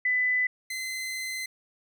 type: tone pair in turn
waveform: sine / sawtooth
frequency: 2000 / 2055 Hz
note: B6 / C7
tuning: +21 / -32 cents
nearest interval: unison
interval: 47 cents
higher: second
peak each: -22 / -28 dBFS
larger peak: first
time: 0.05-0.47 / 0.7-1.46 s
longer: second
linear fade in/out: 5 ms
effects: none